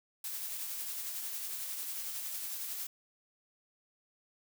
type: noise with tremolo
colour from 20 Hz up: blue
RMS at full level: -38 dBFS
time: 0.24-2.87 s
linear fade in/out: 5 ms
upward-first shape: triangle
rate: 11 Hz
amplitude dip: 35%
effects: none